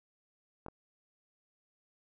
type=clicks; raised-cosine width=1 ms; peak=-29 dBFS; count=2; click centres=0.663 / 0.684 s; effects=none